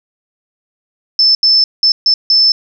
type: tone bursts at uneven times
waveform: sine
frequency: 5274 Hz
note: E8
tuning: in tune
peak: -6 dBFS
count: 5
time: 1.19-1.35 / 1.43-1.64 / 1.83-1.92 / 2.06-2.14 / 2.3-2.52 s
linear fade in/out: 2 ms
effects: 8-bit